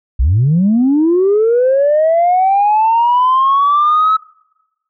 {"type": "linear sweep", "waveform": "sine", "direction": "up", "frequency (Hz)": [53, 1300], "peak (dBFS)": -7, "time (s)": [0.19, 4.17], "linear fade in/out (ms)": 10, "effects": ["noise-tail reverb RT60 1.0 s tail -26 dB re dry", "tanh soft clip ceiling -5 dBFS"]}